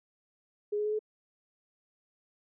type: tone with pitch steps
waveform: sine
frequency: 415.3 / 419.9 / 424.5 / 429.2 Hz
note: G#4 / G#4 / G#4 / A4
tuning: 0 / +19 / +38 / -43 cents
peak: -28 dBFS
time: 0.72-0.992 s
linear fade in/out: 10 ms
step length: 68 ms
effects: none